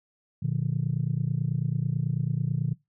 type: chord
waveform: sine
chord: Bb major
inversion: none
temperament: just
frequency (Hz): 116.54 / 145.68 / 174.81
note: Bb2 / D3 / F3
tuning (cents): 0 / -14 / +2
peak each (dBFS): -29 / -26 / -31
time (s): 0.42-2.74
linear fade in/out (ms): 10
effects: noise-tail reverb RT60 0.2 s tail -22 dB re dry + tanh soft clip ceiling -16 dBFS